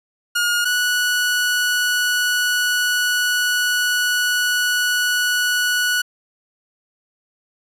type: tone pair in turn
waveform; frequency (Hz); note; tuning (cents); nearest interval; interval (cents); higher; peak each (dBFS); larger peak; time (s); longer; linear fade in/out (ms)
sawtooth; 1430 / 1471.9; F6 / F#6; +41 / -9; unison; 50; second; -13; neither; 0.35-0.65 / 0.65-6.02; second; 10
effects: resampled to 32000 Hz